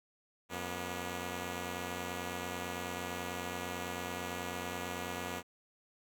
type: tone pair together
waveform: 5% pulse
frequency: 89.1 / 241.5 Hz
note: F2 / B3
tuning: +35 / -39 cents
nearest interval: octave + perfect fourth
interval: 1726 cents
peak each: -29 / -29 dBFS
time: 0.49-5.43 s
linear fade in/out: 50 ms
effects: none